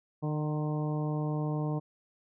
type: harmonic tone with a mistuned harmonic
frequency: 151.3 Hz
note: D#3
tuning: 48 cents flat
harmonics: 1 / 2 / 3 / 4 / 5 / 6 / 7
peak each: -30 / -36 / -40 / -42 / -44 / -46 / -47 dBFS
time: 0.22-1.8 s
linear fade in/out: 20 ms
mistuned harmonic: 6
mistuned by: +30 cents
effects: none